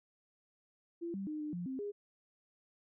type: tone with pitch steps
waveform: sine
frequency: 339.7 / 195.5 / 305.4 / 300.9 / 175.6 / 263.4 / 409.4 Hz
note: F4 / G3 / D#4 / D4 / F3 / C4 / G#4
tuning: -48 / -4 / -32 / +42 / +10 / +12 / -25 cents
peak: -37 dBFS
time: 1.01-1.92 s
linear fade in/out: 20 ms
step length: 130 ms
effects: none